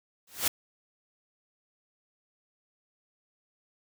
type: noise with exponential growth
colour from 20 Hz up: white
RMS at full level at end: -22 dBFS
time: 0.27-0.48 s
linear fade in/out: 5 ms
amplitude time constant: 44 ms
effects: none